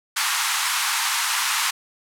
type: high-pass noise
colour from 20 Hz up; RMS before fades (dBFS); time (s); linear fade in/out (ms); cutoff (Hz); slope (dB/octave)
pink; -22; 0.16-1.71; 10; 900; 48
effects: low-pass 12000 Hz 12 dB/octave